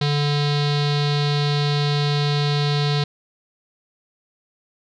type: tone with low-pass filter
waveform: square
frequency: 145.6 Hz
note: D3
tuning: 15 cents flat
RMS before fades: -20 dBFS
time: 0.01-3.04 s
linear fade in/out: 5 ms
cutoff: 4100 Hz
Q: 5.7
effects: none